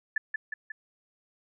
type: tone with echo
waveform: sine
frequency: 1740 Hz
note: A6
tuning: 20 cents flat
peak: -23 dBFS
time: 0.16-0.18 s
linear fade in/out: 5 ms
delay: 180 ms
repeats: 3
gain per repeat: -4 dB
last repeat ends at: 0.72 s
effects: none